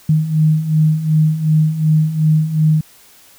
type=beating tone pair; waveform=sine; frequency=153.8 / 156.5 Hz; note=D#3 / D#3; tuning=-20 / +10 cents; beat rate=2.7 Hz; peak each=-17 / -12 dBFS; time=0.09-2.81 s; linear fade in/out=5 ms; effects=white hiss -46 dBFS RMS until 3.38 s